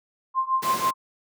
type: tone with tremolo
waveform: sine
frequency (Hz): 1051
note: C6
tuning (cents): +7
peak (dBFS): -17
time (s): 0.34-0.94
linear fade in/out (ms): 50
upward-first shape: triangle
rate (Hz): 6.1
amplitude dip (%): 95
type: noise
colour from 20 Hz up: pink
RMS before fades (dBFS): -30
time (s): 0.62-0.91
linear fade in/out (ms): 10
effects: high-pass 200 Hz 12 dB/octave